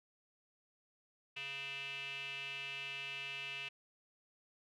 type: tone with band-pass filter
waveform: square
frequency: 138.59 Hz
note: C#3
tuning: in tune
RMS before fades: -44 dBFS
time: 1.36-3.69 s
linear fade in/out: 10 ms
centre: 2700 Hz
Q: 8.3
effects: none